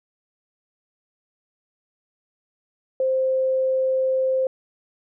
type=tone; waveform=sine; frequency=523.3 Hz; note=C5; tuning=in tune; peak=-18 dBFS; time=3-4.47 s; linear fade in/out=2 ms; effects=none